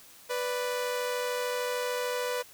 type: tone pair together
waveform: sawtooth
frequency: 493.9 / 587.3 Hz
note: B4 / D5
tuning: 0 / 0 cents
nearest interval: minor third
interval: 300 cents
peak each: -26 / -33 dBFS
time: 0.29-2.43 s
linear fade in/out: 20 ms
effects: white hiss -53 dBFS RMS until 2.53 s